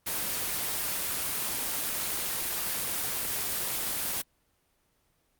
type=noise; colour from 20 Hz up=white; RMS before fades=-31 dBFS; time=0.06-4.22 s; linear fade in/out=10 ms; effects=pink hiss -71 dBFS RMS until 5.39 s + Opus 24 kbps